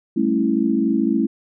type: chord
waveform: sine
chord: A dominant seventh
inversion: third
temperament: equal with one note detuned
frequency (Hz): 196 / 220 / 273.7 / 329.6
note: G3 / A3 / C#4 / E4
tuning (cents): 0 / 0 / -22 / 0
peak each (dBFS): -25 / -20 / -21 / -21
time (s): 0.16-1.27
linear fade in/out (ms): 10
effects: none